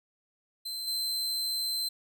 40% pulse tone with level steps, 4093 Hz, C8, 39 cents flat, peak -33 / -28 dBFS, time 0.65-1.89 s, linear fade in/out 10 ms, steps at 0.87 s, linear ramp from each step 10 ms, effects none

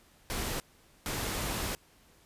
pink noise bursts at uneven times, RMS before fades -34 dBFS, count 2, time 0.3-0.6 / 1.06-1.75 s, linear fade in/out 0 ms, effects pink hiss -62 dBFS RMS until 2.25 s + resampled to 32000 Hz

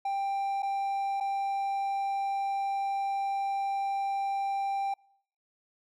triangle tone with dropouts, 789 Hz, G5, 11 cents sharp, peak -26 dBFS, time 0.05-4.94 s, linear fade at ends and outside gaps 5 ms, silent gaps 0.623-0.629 / 1.202-1.207 s, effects noise-tail reverb RT60 0.7 s tail -26 dB re dry

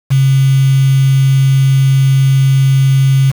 sine tone with quantisation, 134.6 Hz, C3, 49 cents sharp, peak -6 dBFS, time 0.1-3.32 s, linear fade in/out 20 ms, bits 4, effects none

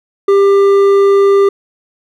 triangle tone with hard clipping, 396.8 Hz, G4, 21 cents sharp, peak -7 dBFS, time 0.28-1.49 s, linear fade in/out 5 ms, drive 10 dB, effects none

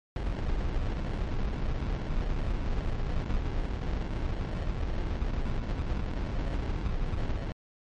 brown noise with sample-and-hold, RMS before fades -30 dBFS, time 0.16-7.52 s, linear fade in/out 2 ms, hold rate 1225 Hz, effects low-pass 4000 Hz 12 dB/octave + MP3 48 kbps

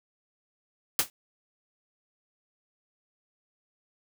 white noise with exponential decay, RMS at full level -19 dBFS, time 0.99-1.1 s, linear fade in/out 1 ms, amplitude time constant 22 ms, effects none

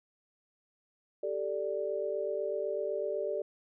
sine chord, G suspended second, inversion none, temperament equal, 392 / 440 / 587.3 Hz, G4 / A4 / D5, 0 / 0 / 0 cents, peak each -36 / -36 / -34 dBFS, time 1.23-3.42 s, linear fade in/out 5 ms, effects none

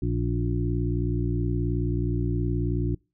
harmonic tone with a mistuned harmonic, 58.9 Hz, A#1, 19 cents sharp, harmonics 1 / 2 / 3 / 5 / 6, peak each -28 / -27 / -32 / -31 / -33 dBFS, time 0.02-2.95 s, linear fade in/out 5 ms, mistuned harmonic 5, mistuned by -24 cents, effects noise-tail reverb RT60 0.3 s tail -26 dB re dry

